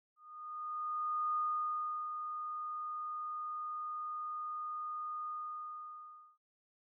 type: tone with ADSR envelope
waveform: sine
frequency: 1228 Hz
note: D#6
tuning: 23 cents flat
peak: -31 dBFS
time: 0.16-6.38 s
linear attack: 1200 ms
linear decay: 730 ms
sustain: -7 dB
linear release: 1100 ms
effects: none